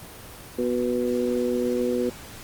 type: harmonic tone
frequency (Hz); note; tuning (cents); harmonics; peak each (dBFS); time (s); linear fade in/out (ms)
122.7; B2; -11; 2 / 3 / 4; -26 / -26 / -26; 0.58-2.1; 10
effects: pink hiss -42 dBFS RMS until 2.43 s + Opus 24 kbps